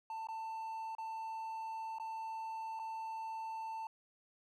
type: tone with dropouts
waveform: triangle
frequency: 891 Hz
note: A5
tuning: 22 cents sharp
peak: -38 dBFS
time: 0.1-3.87 s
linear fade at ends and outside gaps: 2 ms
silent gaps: 0.271-0.286 / 0.951-0.983 / 1.985-1.998 / 2.792-2.796 s
effects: none